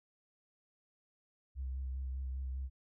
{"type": "tone with vibrato", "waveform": "sine", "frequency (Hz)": 65.7, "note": "C2", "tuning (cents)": 8, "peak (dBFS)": -35, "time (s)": [1.55, 2.7], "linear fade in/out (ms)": 50, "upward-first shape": "sine", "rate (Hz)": 5, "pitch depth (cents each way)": 29, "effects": ["tanh soft clip ceiling -33 dBFS"]}